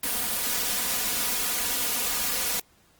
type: noise with comb filter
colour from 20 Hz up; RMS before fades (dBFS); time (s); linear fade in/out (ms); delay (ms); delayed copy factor
white; -27; 0.03-2.6; 5; 4.1; +0.75
effects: pink hiss -61 dBFS RMS until 2.99 s + Opus 24 kbps